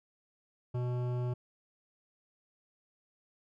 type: tone with hard clipping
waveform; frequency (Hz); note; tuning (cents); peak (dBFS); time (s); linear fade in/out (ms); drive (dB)
sine; 123.47; B2; 0; -33; 0.74-1.34; 10; 14
effects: none